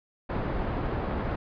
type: low-pass noise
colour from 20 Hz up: pink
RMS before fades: -30 dBFS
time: 0.29-1.36 s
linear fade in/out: 10 ms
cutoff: 1200 Hz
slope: 12 dB/octave
effects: resampled to 11025 Hz